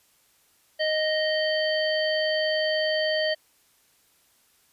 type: harmonic tone with a mistuned harmonic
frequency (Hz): 622.3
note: D#5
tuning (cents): 0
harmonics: 1 / 3 / 5 / 7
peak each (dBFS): -24 / -29 / -31 / -32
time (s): 0.79-3.35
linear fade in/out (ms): 20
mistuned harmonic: 7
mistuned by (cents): +78
effects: white hiss -63 dBFS RMS until 4.72 s + resampled to 32000 Hz